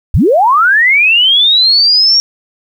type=linear sweep; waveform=sine; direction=up; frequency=42.42 to 5610 Hz; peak=-5 dBFS; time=0.14-2.2 s; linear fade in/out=0 ms; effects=7-bit